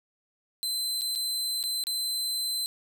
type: tone with dropouts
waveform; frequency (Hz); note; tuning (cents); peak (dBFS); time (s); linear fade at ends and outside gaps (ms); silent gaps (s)
sawtooth; 4065; B7; +49; -25; 0.63-2.66; 0; 1.011-1.018 / 1.152-1.158 / 1.629-1.638 / 1.838-1.869
effects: none